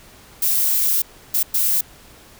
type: noise bursts at uneven times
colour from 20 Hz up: violet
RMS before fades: -18 dBFS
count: 3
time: 0.42-1.02 / 1.34-1.43 / 1.54-1.81 s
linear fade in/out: 5 ms
effects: pink hiss -46 dBFS RMS until 2.39 s